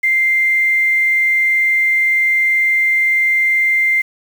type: tone with quantisation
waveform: sine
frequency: 2093 Hz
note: C7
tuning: in tune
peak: -11 dBFS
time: 0.03-4.02 s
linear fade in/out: 10 ms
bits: 6
effects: none